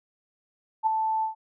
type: tone with ADSR envelope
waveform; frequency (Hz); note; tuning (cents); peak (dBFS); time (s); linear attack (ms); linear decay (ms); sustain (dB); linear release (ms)
sine; 880; A5; 0; -17; 0.83-1.35; 37; 8; -6; 120
effects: none